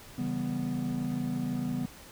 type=chord; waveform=triangle; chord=C# half-diminished seventh; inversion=none; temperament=equal; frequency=138.59 / 164.81 / 196 / 246.9 Hz; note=C#3 / E3 / G3 / B3; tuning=0 / 0 / 0 / 0 cents; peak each=-35 / -35 / -35 / -30 dBFS; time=0.18-1.86 s; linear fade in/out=5 ms; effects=pink hiss -50 dBFS RMS until 2.11 s